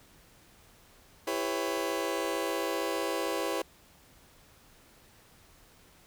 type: chord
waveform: 30% pulse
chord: C# half-diminished seventh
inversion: first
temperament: just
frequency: 332.6 / 399.1 / 498.9 / 554.4 Hz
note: E4 / G4 / B4 / C#5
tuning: +16 / +31 / +17 / 0 cents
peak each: -33 dBFS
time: 1.27-3.62 s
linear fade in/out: 5 ms
effects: pink hiss -59 dBFS RMS until 6.06 s